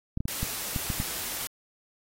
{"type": "clicks", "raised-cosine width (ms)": 5, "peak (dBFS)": -17, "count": 7, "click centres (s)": [0.174, 0.205, 0.255, 0.43, 0.762, 0.902, 1.001]}
{"type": "noise", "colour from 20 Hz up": "white", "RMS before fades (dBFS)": -34, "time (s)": [0.28, 1.47], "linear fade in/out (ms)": 0}
{"effects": ["AAC 48 kbps"]}